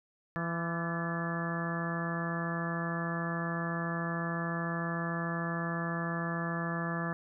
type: harmonic tone with a mistuned harmonic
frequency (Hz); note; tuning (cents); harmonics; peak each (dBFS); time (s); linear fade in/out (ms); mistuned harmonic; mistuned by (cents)
167.9; E3; +32; 1 / 2 / 3 / 4 / 5 / 6 / 7 / 8 / 9 / 10; -34 / -42 / -44 / -42 / -48 / -45 / -41 / -44 / -50 / -39; 0.36-7.13; 0; 10; +41
effects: none